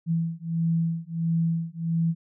sine beating tone pair, 164.81 / 166.31 Hz, E3 / E3, 0 / +16 cents, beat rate 1.5 Hz, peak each -26 dBFS, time 0.06-2.15 s, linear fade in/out 50 ms, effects none

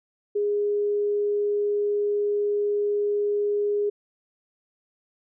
sine tone, 412 Hz, G#4, 14 cents flat, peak -21 dBFS, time 0.35-3.9 s, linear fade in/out 10 ms, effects none

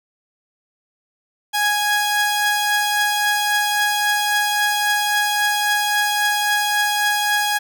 sawtooth tone pair together, 830.6 / 1657.5 Hz, G#5 / G#6, 0 / -4 cents, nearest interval octave, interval 1196 cents, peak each -16 dBFS, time 1.53-7.59 s, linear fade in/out 20 ms, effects none

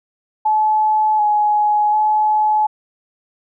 sine tone with pitch steps, 860 / 840 / 854 Hz, A5 / G#5 / G#5, -40 / +19 / +48 cents, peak -12 dBFS, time 0.45-2.67 s, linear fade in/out 10 ms, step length 740 ms, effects none

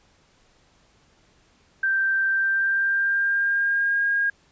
sine tone with pitch glide, 1568 to 1625.2 Hz, G6 to G#6, 0 to -38 cents, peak -19 dBFS, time 1.83-4.3 s, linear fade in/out 5 ms, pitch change +62 cents, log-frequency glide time 2.3-4.04 s, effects pink hiss -60 dBFS RMS until 4.51 s + resampled to 16000 Hz

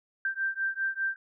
sine beating tone pair, 1568 / 1573 Hz, G6 / G6, 0 / +6 cents, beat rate 5 Hz, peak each -31 dBFS, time 0.25-1.16 s, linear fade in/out 2 ms, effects none

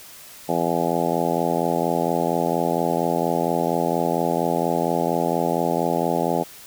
harmonic tone, 84.3 Hz, E2, 39 cents sharp, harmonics 2 / 3 / 4 / 5 / 6 / 7 / 8 / 9 / 10, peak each -28 / -28 / -28 / -28 / -28 / -28 / -28 / -28 / -28 dBFS, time 0.48-6.44 s, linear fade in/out 20 ms, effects white hiss -43 dBFS RMS until 6.66 s

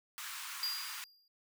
pink high-pass noise, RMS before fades -44 dBFS, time 0.18-1.04 s, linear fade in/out 0 ms, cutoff 1000 Hz, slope 48 dB/octave
square tone with exponential decay, 4811 Hz, D8, 41 cents sharp, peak -32 dBFS, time 0.63-1.28 s, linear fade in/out 2 ms, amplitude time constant 140 ms
effects none

